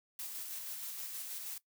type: noise with tremolo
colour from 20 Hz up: blue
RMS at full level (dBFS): -42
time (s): 0.19-1.58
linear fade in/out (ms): 2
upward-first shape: square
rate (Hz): 6.3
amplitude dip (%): 25
effects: noise-tail reverb RT60 0.1 s tail -18 dB re dry